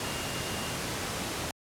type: tone in noise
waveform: sine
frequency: 2818 Hz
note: F7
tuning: 15 cents sharp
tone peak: -43 dBFS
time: 0.04-0.75 s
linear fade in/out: 2 ms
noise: pink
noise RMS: -33 dBFS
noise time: 0-1.51 s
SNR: -13 dB
effects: high-pass 80 Hz 12 dB/octave + low-pass 11000 Hz 12 dB/octave